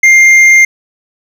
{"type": "tone with hard clipping", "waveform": "sine", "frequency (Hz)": 2108, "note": "C7", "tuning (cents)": 12, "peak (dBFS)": -3, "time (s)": [0.03, 0.65], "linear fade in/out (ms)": 5, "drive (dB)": 5, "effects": []}